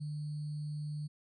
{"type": "tone with sample-and-hold", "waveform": "sine", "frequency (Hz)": 150, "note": "D3", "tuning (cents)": 37, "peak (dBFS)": -36, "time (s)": [0, 1.08], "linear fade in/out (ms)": 20, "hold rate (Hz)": 4410, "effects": ["resampled to 24000 Hz"]}